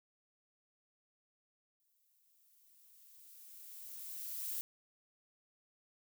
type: noise with exponential growth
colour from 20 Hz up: violet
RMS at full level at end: -39 dBFS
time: 1.8-4.61 s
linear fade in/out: 0 ms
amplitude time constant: 610 ms
effects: none